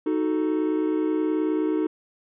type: chord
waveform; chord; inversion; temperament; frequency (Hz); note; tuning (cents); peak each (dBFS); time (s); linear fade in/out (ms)
triangle; D# diminished; none; equal; 311.1 / 370 / 440; D#4 / F#4 / A4; 0 / 0 / 0; -21 / -26 / -27; 0.06-1.87; 5
effects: resampled to 8000 Hz